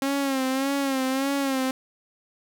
sawtooth tone with vibrato, 270 Hz, C#4, 45 cents flat, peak -19 dBFS, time 0.02-1.71 s, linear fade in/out 2 ms, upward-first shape sine, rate 1.7 Hz, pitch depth 62 cents each way, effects none

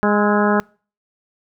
harmonic tone with a mistuned harmonic, 206.9 Hz, G#3, 6 cents flat, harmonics 1 / 2 / 3 / 4 / 5 / 6 / 7 / 8, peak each -17 / -20 / -22 / -23 / -24 / -25 / -25 / -26 dBFS, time 0.03-0.6 s, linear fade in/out 0 ms, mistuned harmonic 6, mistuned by +53 cents, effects noise-tail reverb RT60 0.4 s tail -26 dB re dry

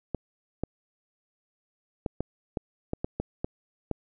clicks, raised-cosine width 2 ms, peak -15 dBFS, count 10, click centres 0.147 / 0.636 / 2.062 / 2.206 / 2.572 / 2.934 / 3.045 / 3.2 / 3.445 / 3.913 s, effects none

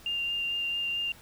sine tone with vibrato, 2794 Hz, F7, in tune, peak -28 dBFS, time 0.06-1.12 s, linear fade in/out 2 ms, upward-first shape sine, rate 4.5 Hz, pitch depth 10 cents each way, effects pink hiss -53 dBFS RMS until 1.21 s

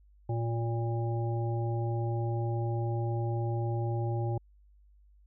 harmonic tone with a mistuned harmonic, 115.5 Hz, A#2, 16 cents flat, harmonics 1 / 3 / 5 / 7, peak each -29 / -37 / -42 / -40 dBFS, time 0.29-4.38 s, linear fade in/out 5 ms, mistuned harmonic 3, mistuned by +27 cents, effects added 50 Hz sine -57 dBFS peak until 5.26 s

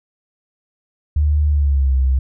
sine tone with pitch glide, 74.5 to 65.61 Hz, D2 to C2, +25 to +5 cents, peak -12 dBFS, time 1.16-2.19 s, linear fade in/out 5 ms, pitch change -220 cents, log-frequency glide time 1.48-1.95 s, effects none

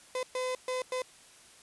35% pulse tone bursts at uneven times, 509 Hz, C5, 48 cents flat, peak -29 dBFS, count 4, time 0.15-0.23 / 0.35-0.55 / 0.68-0.82 / 0.92-1.02 s, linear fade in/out 2 ms, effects white hiss -56 dBFS RMS until 1.62 s + resampled to 24000 Hz

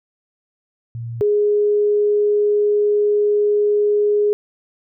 sine tone pair in turn, 116.54 / 415.3 Hz, A#2 / G#4, 0 / 0 cents, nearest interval octave + minor seventh, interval 2200 cents, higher second, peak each -25 / -13 dBFS, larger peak second, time 0.95-1.21 / 1.21-4.33 s, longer second, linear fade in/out 0 ms, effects none

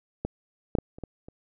clicks, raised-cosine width 2 ms, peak -15 / -10 / -13 / -30 / -21 / -30 dBFS, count 6, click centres 0.25 / 0.752 / 0.786 / 0.985 / 1.037 / 1.285 s, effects none

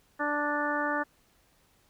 harmonic tone, 293.7 Hz, D4, in tune, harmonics 1 / 2 / 3 / 4 / 5 / 6, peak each -34 / -34 / -34 / -34 / -34 / -34 dBFS, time 0.19-1.04 s, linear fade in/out 20 ms, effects pink hiss -66 dBFS RMS until 1.89 s

